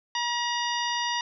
harmonic tone with a mistuned harmonic, 957 Hz, A#5, 45 cents sharp, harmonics 1 / 2 / 3 / 4 / 5 / 6, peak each -29 / -32 / -34 / -35 / -36 / -37 dBFS, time 0.15-1.21 s, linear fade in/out 2 ms, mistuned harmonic 4, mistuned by -80 cents, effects none

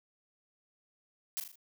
blue noise with echo, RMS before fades -35 dBFS, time 1.37-1.4 s, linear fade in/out 0 ms, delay 39 ms, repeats 4, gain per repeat -6 dB, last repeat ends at 1.556 s, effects none

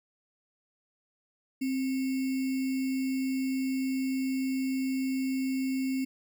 sine tone with sample-and-hold, 263.4 Hz, C4, 12 cents sharp, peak -27 dBFS, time 1.61-6.05 s, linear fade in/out 10 ms, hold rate 2450 Hz, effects none

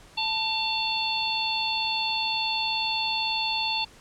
harmonic tone with a mistuned harmonic, 880 Hz, A5, in tune, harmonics 1 / 3 / 4 / 5, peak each -30 / -30 / -30 / -30 dBFS, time 0.17-3.85 s, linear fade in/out 10 ms, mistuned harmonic 3, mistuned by +53 cents, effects pink hiss -52 dBFS RMS until 4 s + low-pass 9000 Hz 12 dB/octave

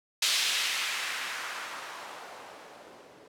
violet noise with low-pass filter sweep, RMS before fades -34 dBFS, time 0.22-3.28 s, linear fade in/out 5 ms, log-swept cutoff 3700 to 370 Hz, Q 1.2, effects none

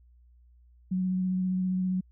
sine tone with vibrato, 185 Hz, F#3, in tune, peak -25 dBFS, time 0.91-2.01 s, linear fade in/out 10 ms, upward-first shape triangle, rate 15 Hz, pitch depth 18 cents each way, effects added 60 Hz sine -55 dBFS peak until 2.11 s

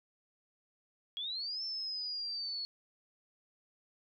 sine linear two-way sweep, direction up then down, 3274 to 5350 to 4363 Hz, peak -36 dBFS, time 1.17-2.65 s, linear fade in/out 0 ms, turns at 1.63 s, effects none

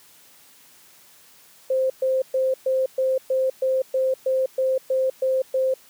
sine tone bursts, 523.3 Hz, C5, in tune, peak -18 dBFS, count 13, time 1.7-5.74 s, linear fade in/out 5 ms, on 200 ms, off 120 ms, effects white hiss -52 dBFS RMS until 5.89 s + high-pass 100 Hz 12 dB/octave

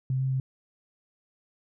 sine tone with pitch steps, 130.8 / 132.5 / 131.7 Hz, C3 / C3 / C3, 0 / +22 / +12 cents, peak -24 dBFS, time 0.1-0.4 s, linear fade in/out 2 ms, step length 100 ms, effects none

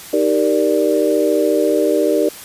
sine chord, Eb major seventh, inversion none, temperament equal, 311.1 / 392 / 466.2 / 587.3 Hz, Eb4 / G4 / Bb4 / D5, 0 / 0 / 0 / 0 cents, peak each -18 dBFS, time 0.13-2.29 s, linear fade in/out 5 ms, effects white hiss -35 dBFS RMS until 2.44 s + resampled to 32000 Hz

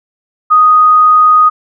sine tone, 1244.5 Hz, D#6, in tune, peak -3 dBFS, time 0.5-1.5 s, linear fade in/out 20 ms, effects none

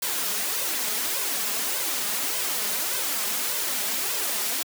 white noise with flanger, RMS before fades -27 dBFS, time 0.02-4.63 s, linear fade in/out 5 ms, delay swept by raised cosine 1.9 to 4.9 ms, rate 1.7 Hz, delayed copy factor +0.7, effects high-pass 200 Hz 12 dB/octave

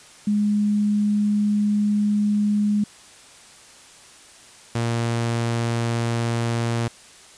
sine / sawtooth tone pair in turn, 207.7 / 116.78 Hz, G#3 / A#2, 0 / +4 cents, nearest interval minor seventh, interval 996 cents, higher first, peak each -17 dBFS, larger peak neither, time 0.27-2.84 / 4.75-6.88 s, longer first, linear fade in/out 5 ms, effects white hiss -47 dBFS RMS until 7.37 s + resampled to 22050 Hz

